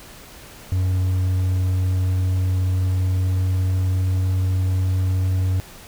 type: tone with pitch glide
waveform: triangle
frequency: 92.5 to 93.09 Hz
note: F#2 to F#2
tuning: 0 to +11 cents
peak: -15 dBFS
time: 0.72-5.6 s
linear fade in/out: 0 ms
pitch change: +11 cents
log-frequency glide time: 2.62-4.24 s
effects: pink hiss -42 dBFS RMS until 5.87 s